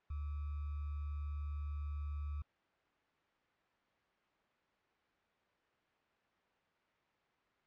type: tone with sample-and-hold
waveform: sine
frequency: 73.42 Hz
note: D2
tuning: in tune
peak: -38 dBFS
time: 0.1-2.42 s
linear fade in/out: 5 ms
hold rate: 1225 Hz
effects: white hiss -74 dBFS RMS until 7.66 s + low-pass 2000 Hz 12 dB/octave